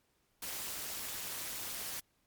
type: noise with amplitude modulation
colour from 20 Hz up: white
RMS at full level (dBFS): -38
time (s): 0.42-2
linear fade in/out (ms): 5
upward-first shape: sine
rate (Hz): 218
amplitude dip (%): 65
effects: pink hiss -75 dBFS RMS until 2.26 s + MP3 96 kbps